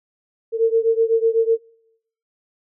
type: beating tone pair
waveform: sine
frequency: 450.6 / 458.6 Hz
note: A4 / A#4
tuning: +41 / -28 cents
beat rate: 8 Hz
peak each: -16 / -18 dBFS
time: 0.52-1.59 s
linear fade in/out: 50 ms
effects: noise-tail reverb RT60 0.7 s tail -21 dB re dry